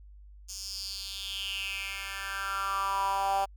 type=tone with high-pass filter sweep; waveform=10% pulse; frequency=196 Hz; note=G3; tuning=in tune; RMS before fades=-33 dBFS; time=0.48-3.46 s; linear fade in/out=20 ms; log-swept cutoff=6100 to 720 Hz; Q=5.4; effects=added 50 Hz sine -48 dBFS peak until 3.56 s